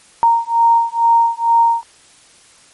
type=beating tone pair; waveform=sine; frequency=926 / 928.2 Hz; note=A#5 / A#5; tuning=-12 / -8 cents; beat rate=2.2 Hz; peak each=-13 dBFS; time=0.23-1.83 s; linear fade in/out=0 ms; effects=white hiss -47 dBFS RMS until 2.73 s + MP3 48 kbps